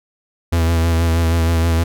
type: tone with vibrato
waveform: 45% pulse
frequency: 83 Hz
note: E2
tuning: 12 cents sharp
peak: -13 dBFS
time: 0.52-1.84 s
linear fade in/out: 10 ms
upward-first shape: sine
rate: 6.3 Hz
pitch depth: 34 cents each way
effects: none